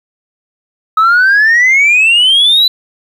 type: exponential sweep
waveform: sine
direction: up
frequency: 1270 to 4029 Hz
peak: -3 dBFS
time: 0.97-2.68 s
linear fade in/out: 5 ms
effects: tanh soft clip ceiling -3 dBFS + 7-bit